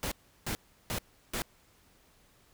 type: noise bursts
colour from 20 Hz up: pink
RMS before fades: -34 dBFS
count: 4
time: 0.03-1.42 s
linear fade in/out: 0 ms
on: 85 ms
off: 350 ms
effects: pink hiss -64 dBFS RMS until 2.53 s